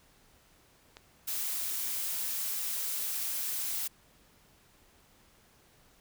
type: clicks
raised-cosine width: 0.2 ms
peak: -29 dBFS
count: 3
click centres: 0.969 / 1.882 / 3.526 s
type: noise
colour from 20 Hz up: blue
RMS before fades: -34 dBFS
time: 1.27-3.88 s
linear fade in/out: 10 ms
effects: pink hiss -63 dBFS RMS until 6 s